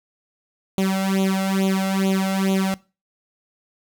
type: tone with flanger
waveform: sawtooth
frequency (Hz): 192.1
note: G3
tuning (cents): -35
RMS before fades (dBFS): -21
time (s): 0.78-2.74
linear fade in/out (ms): 0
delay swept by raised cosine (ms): 0.29 to 1.49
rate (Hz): 2.3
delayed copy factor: +0.95
effects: noise-tail reverb RT60 0.3 s tail -21 dB re dry